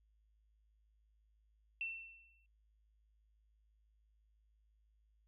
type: tone with exponential decay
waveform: sine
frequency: 2691 Hz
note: E7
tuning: 35 cents sharp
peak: -36 dBFS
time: 1.81-2.46 s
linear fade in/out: 1 ms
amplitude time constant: 140 ms
effects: added 53 Hz sine -70 dBFS peak until 5.27 s